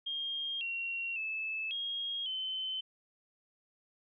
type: tone with pitch steps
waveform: sine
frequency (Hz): 3224 / 2742 / 2615 / 3264 / 3062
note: G7 / F7 / E7 / G#7 / G7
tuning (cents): +48 / -32 / -15 / -31 / -41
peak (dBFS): -34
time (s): 0.06-2.81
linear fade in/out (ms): 10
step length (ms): 550
effects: none